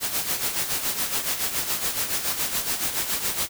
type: noise with tremolo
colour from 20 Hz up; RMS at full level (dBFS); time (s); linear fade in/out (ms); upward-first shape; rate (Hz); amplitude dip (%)
white; -24; 0-3.49; 50; sine; 7.1; 60
effects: none